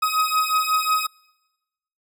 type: beating tone pair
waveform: 40% pulse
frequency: 1261 / 1266.5 Hz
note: D#6 / D#6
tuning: +23 / +30 cents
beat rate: 5.5 Hz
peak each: -21 dBFS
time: 0.02-1.07 s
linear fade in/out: 10 ms
effects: noise-tail reverb RT60 1.0 s tail -25 dB re dry